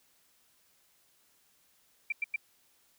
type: tone bursts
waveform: sine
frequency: 2349 Hz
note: D7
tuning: in tune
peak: -28 dBFS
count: 3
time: 2.1-2.361 s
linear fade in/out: 5 ms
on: 23 ms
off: 96 ms
effects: white hiss -68 dBFS RMS until 2.98 s